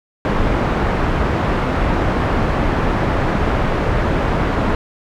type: low-pass noise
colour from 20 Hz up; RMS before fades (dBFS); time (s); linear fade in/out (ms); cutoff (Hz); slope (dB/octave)
pink; -17; 0.25-4.75; 0; 1500; 12
effects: none